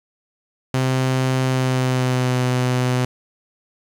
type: tone with pitch glide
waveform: sawtooth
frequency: 130.2 to 126.13 Hz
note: C3 to B2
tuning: -8 to +37 cents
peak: -13 dBFS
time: 0.74-3.05 s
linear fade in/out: 2 ms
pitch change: -55 cents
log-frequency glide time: 1.44-2.41 s
effects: low-pass 9000 Hz 12 dB/octave + 7-bit